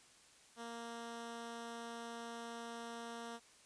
10% pulse tone, 232.8 Hz, A#3, 2 cents flat, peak -37 dBFS, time 0.56-3.4 s, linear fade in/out 50 ms, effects white hiss -64 dBFS RMS until 3.65 s + resampled to 22050 Hz

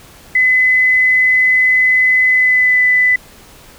sine tone with pitch glide, 2020 to 1999.1 Hz, B6 to B6, +39 to +21 cents, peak -8 dBFS, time 0.35-3.16 s, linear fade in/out 5 ms, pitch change -18 cents, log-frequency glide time 2.28-2.84 s, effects pink hiss -41 dBFS RMS until 3.78 s

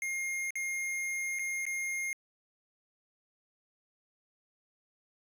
square tone with dropouts, 2131 Hz, C7, 31 cents sharp, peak -33 dBFS, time 0.02-2.13 s, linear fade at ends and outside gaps 1 ms, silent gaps 0.506-0.555 / 1.388-1.393 / 1.654-1.665 s, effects resampled to 32000 Hz

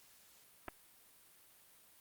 clicks, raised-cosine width 0.5 ms, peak -28 dBFS, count 2, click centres 0.682 / 0.685 s, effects white hiss -64 dBFS RMS until 2 s + Opus 48 kbps

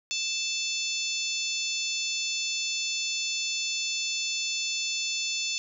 harmonic tone, 880 Hz, A5, in tune, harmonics 3 / 4 / 5 / 6 / 7 / 8, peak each -33 / -34 / -35 / -36 / -36 / -37 dBFS, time 0.11-5.58 s, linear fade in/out 0 ms, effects none

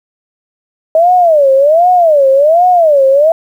sine tone with vibrato, 624 Hz, D#5, 5 cents sharp, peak -4 dBFS, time 0.95-3.32 s, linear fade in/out 2 ms, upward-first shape sine, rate 1.3 Hz, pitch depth 270 cents each way, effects 7-bit

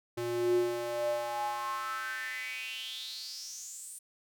square tone with high-pass filter sweep, 118.9 Hz, A#2, 35 cents sharp, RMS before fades -35 dBFS, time 0.17-3.99 s, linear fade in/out 10 ms, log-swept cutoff 250 to 9200 Hz, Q 6.9, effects none

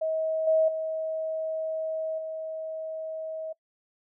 sine tone with level steps, 637 Hz, D#5, 41 cents sharp, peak -25 / -19 / -28 / -32 dBFS, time 0.01-3.53 s, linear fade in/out 10 ms, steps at 0.47 / 0.68 / 2.18 s, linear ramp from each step 5 ms, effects noise-tail reverb RT60 0.1 s tail -22 dB re dry

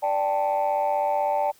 sine chord, D suspended fourth, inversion none, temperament equal, 587.3 / 784 / 880 Hz, D5 / G5 / A5, 0 / 0 / 0 cents, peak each -24 dBFS, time 0.02-1.52 s, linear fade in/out 20 ms, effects tanh soft clip ceiling -16 dBFS + white hiss -57 dBFS RMS until 1.59 s

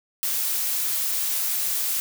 blue noise, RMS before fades -25 dBFS, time 0.23-2 s, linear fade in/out 0 ms, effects none

